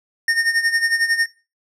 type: tone with tremolo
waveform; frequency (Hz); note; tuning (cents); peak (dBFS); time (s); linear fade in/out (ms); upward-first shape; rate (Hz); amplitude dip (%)
square; 1833; A#6; -30; -14; 0.28-1.26; 2; sine; 11; 75
effects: noise-tail reverb RT60 0.3 s tail -17 dB re dry + low-pass 9000 Hz 12 dB/octave